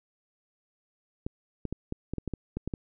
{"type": "clicks", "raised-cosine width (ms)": 3, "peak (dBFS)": -19, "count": 11, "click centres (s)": [1.265, 1.653, 1.726, 1.924, 2.136, 2.183, 2.277, 2.337, 2.57, 2.676, 2.738], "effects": []}